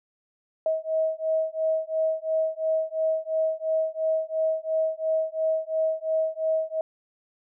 sine beating tone pair, 636 / 638.9 Hz, D#5 / D#5, +38 / +46 cents, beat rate 2.9 Hz, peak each -26 dBFS, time 0.66-6.81 s, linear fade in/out 2 ms, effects none

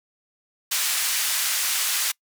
white band-pass noise, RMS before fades -24 dBFS, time 0.71-2.12 s, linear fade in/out 10 ms, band 1300 to 12000 Hz, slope 12 dB/octave, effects noise-tail reverb RT60 0.1 s tail -25 dB re dry

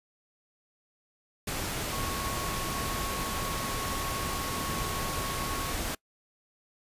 sine tone in noise, 1102 Hz, C#6, 11 cents flat, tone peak -37 dBFS, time 1.92-5.73 s, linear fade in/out 5 ms, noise pink, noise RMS -33 dBFS, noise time 1.47-5.95 s, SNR -7 dB, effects noise-tail reverb RT60 0.1 s tail -24 dB re dry + resampled to 32000 Hz

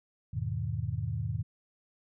sine chord, E major seventh, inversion none, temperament equal, 82.41 / 103.83 / 123.47 / 155.56 Hz, E2 / G#2 / B2 / D#3, 0 / 0 / 0 / 0 cents, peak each -38 / -34 / -35 / -38 dBFS, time 0.33-1.43 s, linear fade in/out 10 ms, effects none

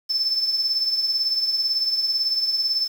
sine tone with tremolo, 5274 Hz, E8, in tune, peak -16 dBFS, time 0.09-2.88 s, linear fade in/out 20 ms, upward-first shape triangle, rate 18 Hz, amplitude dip 65%, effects tanh soft clip ceiling -13 dBFS + 7-bit

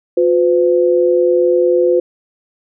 sine tone pair together, 357.7 / 506.5 Hz, F4 / B4, +41 / +44 cents, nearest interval tritone, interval 603 cents, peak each -12 dBFS, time 0.17-2 s, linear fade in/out 5 ms, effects none

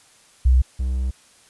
sine / triangle tone pair in turn, 63.5 / 64.09 Hz, B1 / C2, +49 / -35 cents, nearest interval unison, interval 16 cents, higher second, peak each -11 / -18 dBFS, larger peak first, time 0.45-0.62 / 0.79-1.11 s, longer second, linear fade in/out 10 ms, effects white hiss -53 dBFS RMS until 1.49 s + resampled to 24000 Hz

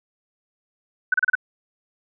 sine tone bursts, 1507 Hz, F#6, 31 cents sharp, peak -14 dBFS, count 5, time 1.12-1.353 s, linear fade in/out 5 ms, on 21 ms, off 32 ms, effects none

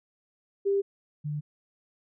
sine tone pair in turn, 397.1 / 148.74 Hz, G4 / D3, +22 / +22 cents, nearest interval octave + perfect fourth, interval 1700 cents, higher first, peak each -22 / -29 dBFS, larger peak first, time 0.65-0.82 / 1.24-1.41 s, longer neither, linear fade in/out 20 ms, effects none

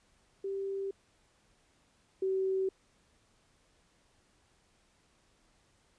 sine tone pair in turn, 391.2 / 381.4 Hz, G4 / G4, -4 / -47 cents, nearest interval unison, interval 43 cents, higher first, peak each -33 / -28 dBFS, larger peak second, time 0.44-0.91 / 2.22-2.69 s, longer neither, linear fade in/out 5 ms, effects pink hiss -69 dBFS RMS until 5.98 s + resampled to 22050 Hz

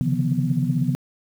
sine tone cluster, 132.3 / 142.4 / 158.3 / 174.2 / 245.4 Hz, C3 / C#3 / D#3 / F3 / B3, +20 / +47 / +30 / -4 / -11 cents, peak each -25 dBFS, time 0.01-0.95 s, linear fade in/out 0 ms, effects tanh soft clip ceiling -7 dBFS + 8-bit

